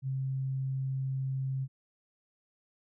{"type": "tone", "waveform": "sine", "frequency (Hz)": 133.3, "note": "C3", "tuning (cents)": 33, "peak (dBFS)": -30, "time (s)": [0.02, 1.68], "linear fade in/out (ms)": 50, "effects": []}